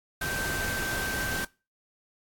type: tone in noise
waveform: sine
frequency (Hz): 1558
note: G6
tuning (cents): -11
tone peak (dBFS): -31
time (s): 0.21-1.45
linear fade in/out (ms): 5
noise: pink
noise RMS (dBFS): -33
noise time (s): 0.21-1.45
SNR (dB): -1
effects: noise-tail reverb RT60 0.3 s tail -22 dB re dry + AAC 64 kbps